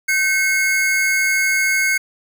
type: tone pair together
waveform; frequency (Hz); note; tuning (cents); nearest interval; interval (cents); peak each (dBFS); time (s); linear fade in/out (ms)
square; 1541 / 2172; G6 / C#7; -30 / -36; tritone; 594; -21 / -17; 0.08-1.98; 10
effects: 8-bit